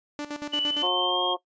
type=tone with tremolo; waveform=sawtooth; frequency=293.7 Hz; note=D4; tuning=in tune; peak=-26 dBFS; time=0.19-0.87 s; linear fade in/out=0 ms; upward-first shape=square; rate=8.7 Hz; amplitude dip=75%
type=tone with pitch glide; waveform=sine; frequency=2969 to 3219 Hz; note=F#7 to G7; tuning=+5 to +45 cents; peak=-24 dBFS; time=0.52-1.35 s; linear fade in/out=20 ms; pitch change=+140 cents; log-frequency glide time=0.63-1.22 s
type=harmonic tone; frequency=180 Hz; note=F#3; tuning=47 cents flat; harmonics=2 / 3 / 4 / 5 / 6; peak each=-31 / -31 / -31 / -31 / -31 dBFS; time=0.82-1.37 s; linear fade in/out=20 ms
effects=noise-tail reverb RT60 0.1 s tail -18 dB re dry + resampled to 16000 Hz